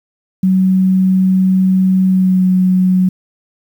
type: tone with pitch glide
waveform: sine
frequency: 187.7 to 184.9 Hz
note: F#3 to F#3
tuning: +25 to -1 cents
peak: -8 dBFS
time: 0.43-3.09 s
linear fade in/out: 5 ms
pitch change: -26 cents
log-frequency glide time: 2.06-2.46 s
effects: 7-bit